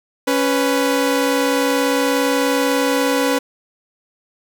sawtooth tone pair together, 277.8 / 495.3 Hz, C#4 / B4, +4 / +5 cents, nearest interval minor seventh, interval 1001 cents, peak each -14 dBFS, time 0.27-3.39 s, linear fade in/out 10 ms, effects none

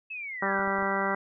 sine linear sweep, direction down, 2637 to 1396.9 Hz, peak -34 dBFS, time 0.1-0.63 s, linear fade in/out 10 ms
harmonic tone, 195.8 Hz, G3, 2 cents flat, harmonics 1 / 2 / 3 / 4 / 5 / 6 / 7 / 8 / 10, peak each -34 / -34 / -34 / -34 / -34 / -34 / -34 / -34 / -34 dBFS, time 0.42-1.15 s, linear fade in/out 5 ms
clicks, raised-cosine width 2 ms, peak -31 dBFS, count 4, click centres 0.593 / 0.677 / 0.787 / 0.826 s
effects none

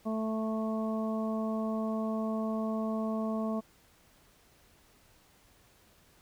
harmonic tone, 220 Hz, A3, in tune, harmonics 1 / 2 / 3 / 4 / 5, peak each -31 / -40 / -37 / -48 / -42 dBFS, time 0.05-3.61 s, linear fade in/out 20 ms, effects pink hiss -63 dBFS RMS until 6.21 s

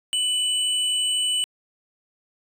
sine tone pair together, 2982 / 8434 Hz, F#7 / C9, +13 / +13 cents, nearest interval octave + tritone, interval 1800 cents, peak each -20 / -25 dBFS, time 0.13-1.44 s, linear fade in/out 0 ms, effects tanh soft clip ceiling -16 dBFS

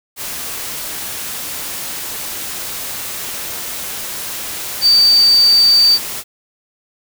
sine tone in noise, 4617 Hz, D8, 30 cents flat, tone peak -7 dBFS, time 4.81-5.99 s, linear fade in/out 50 ms, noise white, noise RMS -25 dBFS, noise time 0.16-6.24 s, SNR +15 dB, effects none

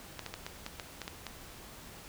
clicks, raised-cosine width 0.2 ms, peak -21 dBFS, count 9, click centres 0.193 / 0.263 / 0.34 / 0.465 / 0.664 / 0.798 / 1.017 / 1.079 / 1.267 s, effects pink hiss -50 dBFS RMS until 2.08 s

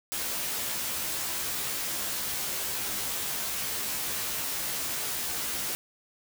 white noise with comb filter, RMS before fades -32 dBFS, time 0.12-5.75 s, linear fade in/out 0 ms, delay 15 ms, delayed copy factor +0.9, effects none

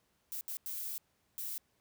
violet noise bursts at uneven times, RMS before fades -40 dBFS, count 4, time 0.32-0.41 / 0.48-0.57 / 0.66-0.98 / 1.38-1.58 s, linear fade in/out 0 ms, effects pink hiss -75 dBFS RMS until 1.8 s + high-pass 60 Hz 12 dB/octave

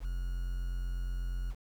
triangle tone with quantisation, 44.13 Hz, F1, 19 cents sharp, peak -30 dBFS, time 0-1.55 s, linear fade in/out 50 ms, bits 9, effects none

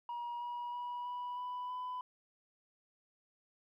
sine tone with pitch steps, 955 / 963.9 / 972.8 / 981.8 / 991 / 1000.2 Hz, A#5 / B5 / B5 / B5 / B5 / B5, +42 / -42 / -26 / -10 / +6 / +22 cents, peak -36 dBFS, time 0.09-2.01 s, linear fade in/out 2 ms, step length 320 ms, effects tanh soft clip ceiling -37 dBFS + 13-bit

